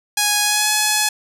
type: tone with pitch glide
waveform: 5% pulse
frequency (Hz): 830.6 to 848.1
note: G#5 to G#5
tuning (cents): 0 to +36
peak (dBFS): -3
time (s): 0.17-1.09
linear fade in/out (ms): 5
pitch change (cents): +36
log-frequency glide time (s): 0.42-0.69
effects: none